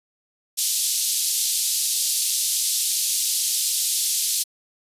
white band-pass noise, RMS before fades -23 dBFS, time 0.57-4.44 s, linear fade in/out 20 ms, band 3600 to 12000 Hz, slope 24 dB/octave, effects resampled to 32000 Hz

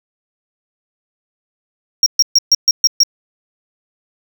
triangle tone bursts, 5588 Hz, F8, in tune, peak -5 dBFS, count 7, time 2.03-3.034 s, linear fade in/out 2 ms, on 32 ms, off 130 ms, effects none

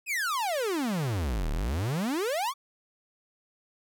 45% pulse exponential two-way sweep, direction down then up, 2637 to 34.65 to 1183 Hz, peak -27 dBFS, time 0.06-2.54 s, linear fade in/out 50 ms, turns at 1.51 s, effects none

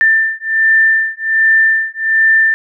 sine beating tone pair, 1783 / 1784.3 Hz, A6 / A6, +22 / +24 cents, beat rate 1.3 Hz, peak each -12 dBFS, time 0.01-2.54 s, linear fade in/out 0 ms, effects none

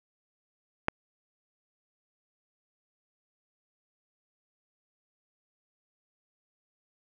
click, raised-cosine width 0.5 ms, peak -9 dBFS, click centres 0.884 s, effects none

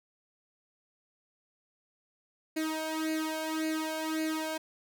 sawtooth tone with flanger, 315.6 Hz, D#4, 25 cents sharp, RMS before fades -33 dBFS, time 2.56-4.58 s, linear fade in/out 10 ms, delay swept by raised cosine 0.44 to 1.33 ms, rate 1.8 Hz, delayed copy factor +0.85, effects none

